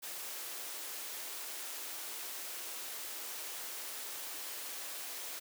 white high-pass noise, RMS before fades -43 dBFS, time 0.02-5.4 s, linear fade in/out 20 ms, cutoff 300 Hz, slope 24 dB/octave, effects none

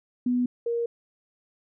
sine tone pair in turn, 246.9 / 468.9 Hz, B3 / A#4, 0 / +10 cents, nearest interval major seventh, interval 1110 cents, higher second, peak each -21 / -24 dBFS, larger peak first, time 0.26-0.46 / 0.66-0.86 s, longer neither, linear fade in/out 5 ms, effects none

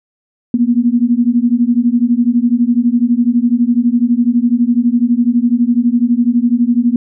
sine beating tone pair, 233.5 / 245.5 Hz, A#3 / B3, +3 / -10 cents, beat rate 12 Hz, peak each -12 dBFS, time 0.54-6.96 s, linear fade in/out 2 ms, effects none

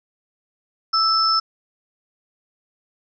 sine tone pair together, 1317 / 5268 Hz, E6 / E8, -2 / -2 cents, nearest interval 2 octaves, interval 2400 cents, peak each -18 dBFS, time 0.93-1.4 s, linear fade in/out 10 ms, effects none

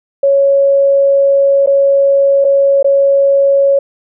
sine tone with dropouts, 554.4 Hz, C#5, in tune, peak -6 dBFS, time 0.23-3.79 s, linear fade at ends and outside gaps 5 ms, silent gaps 1.662-1.672 / 2.444-2.448 / 2.828-2.844 s, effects none

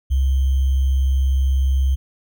sine tone with sample-and-hold, 66.6 Hz, C2, 31 cents sharp, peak -14 dBFS, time 0.1-1.96 s, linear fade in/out 20 ms, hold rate 3150 Hz, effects none

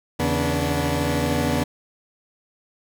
20% pulse tone cluster, 81.1 / 139.1 / 243.8 / 291.4 Hz, E2 / C#3 / B3 / D4, -28 / +6 / -22 / -13 cents, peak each -21 dBFS, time 0.19-1.64 s, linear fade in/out 10 ms, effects none

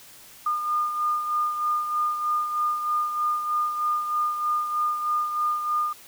sine beating tone pair, 1214 / 1217.2 Hz, D#6 / D#6, -43 / -38 cents, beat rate 3.2 Hz, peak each -23 / -32 dBFS, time 0.46-5.93 s, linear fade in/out 5 ms, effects white hiss -48 dBFS RMS until 6.07 s

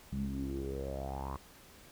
sawtooth tone with low-pass filter sweep, 67.5 Hz, C#2, 45 cents flat, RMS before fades -38 dBFS, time 0.12-1.37 s, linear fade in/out 5 ms, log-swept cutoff 180 to 1100 Hz, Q 7.4, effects pink hiss -57 dBFS RMS until 1.91 s

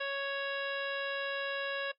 harmonic tone, 554.4 Hz, C#5, in tune, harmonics 1 / 2 / 3 / 4 / 5 / 6 / 7 / 9, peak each -37 / -43 / -37 / -49 / -41 / -47 / -46 / -55 dBFS, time 0-1.92 s, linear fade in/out 10 ms, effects noise-tail reverb RT60 0.1 s tail -19 dB re dry + AAC 48 kbps

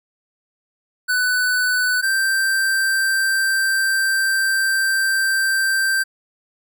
square tone pair in turn, 1495 / 1566.8 Hz, F#6 / G6, +17 / -1 cents, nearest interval minor second, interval 82 cents, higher second, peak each -17 dBFS, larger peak neither, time 1.08-2.02 / 2.02-6.04 s, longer second, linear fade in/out 20 ms, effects none

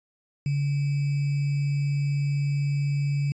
sine tone with sample-and-hold, 142.1 Hz, C#3, 43 cents sharp, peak -22 dBFS, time 0.46-3.32 s, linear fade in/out 2 ms, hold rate 2450 Hz, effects resampled to 16000 Hz

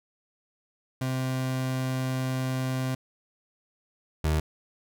30% pulse tone pair in turn, 130 / 77.59 Hz, C3 / D#2, -11 / -4 cents, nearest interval major sixth, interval 893 cents, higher first, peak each -24 / -20 dBFS, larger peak second, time 1.01-2.95 / 4.24-4.4 s, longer first, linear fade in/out 5 ms, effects none

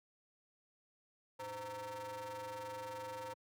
45% pulse ring-modulated tone, 202.7 Hz, G#3, 42 cents flat, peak -40 dBFS, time 1.39-3.34 s, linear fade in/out 10 ms, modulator 721 Hz, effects high-pass 100 Hz 12 dB/octave

